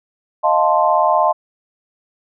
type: chord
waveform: sine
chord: F dominant seventh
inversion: third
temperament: equal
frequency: 622.3 / 698.5 / 880 / 1046.5 Hz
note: Eb5 / F5 / A5 / C6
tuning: 0 / 0 / 0 / 0 cents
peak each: -17 dBFS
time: 0.43-1.33 s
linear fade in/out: 20 ms
effects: none